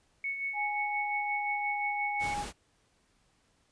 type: tone with tremolo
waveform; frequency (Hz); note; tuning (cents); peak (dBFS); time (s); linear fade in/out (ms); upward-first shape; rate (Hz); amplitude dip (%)
sine; 2213; C#7; -3; -30; 0.24-2.34; 2; sine; 5.7; 50
type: tone with pitch glide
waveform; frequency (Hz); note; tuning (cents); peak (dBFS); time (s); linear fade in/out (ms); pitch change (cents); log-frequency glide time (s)
sine; 830.6 to 824.4; G#5 to G#5; 0 to -13; -32; 0.53-2.46; 50; -13; 0.82-1.75
type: noise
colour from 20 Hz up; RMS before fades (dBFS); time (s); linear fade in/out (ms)
pink; -40; 2.19-2.53; 50
effects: pink hiss -70 dBFS RMS until 3.71 s + resampled to 22050 Hz